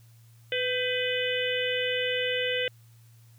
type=harmonic tone with a mistuned harmonic; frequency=500 Hz; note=B4; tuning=21 cents sharp; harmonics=1 / 3 / 4 / 5 / 6 / 7; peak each=-29 / -35 / -33 / -35 / -32 / -37 dBFS; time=0.52-2.68 s; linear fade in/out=2 ms; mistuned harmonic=3; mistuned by=+62 cents; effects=added 115 Hz sine -52 dBFS peak until 3.38 s + white hiss -64 dBFS RMS until 3.38 s